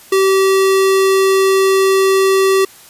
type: tone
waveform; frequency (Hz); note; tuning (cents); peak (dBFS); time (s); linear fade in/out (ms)
square; 385.3; G4; -30; -10; 0.12-2.65; 5
effects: white hiss -41 dBFS RMS until 2.89 s + resampled to 32000 Hz